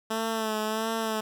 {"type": "tone with vibrato", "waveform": "10% pulse", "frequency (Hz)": 220, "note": "A3", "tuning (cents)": 0, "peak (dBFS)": -19, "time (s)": [0.1, 1.21], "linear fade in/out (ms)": 10, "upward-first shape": "sine", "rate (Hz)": 1.5, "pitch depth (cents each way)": 41, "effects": []}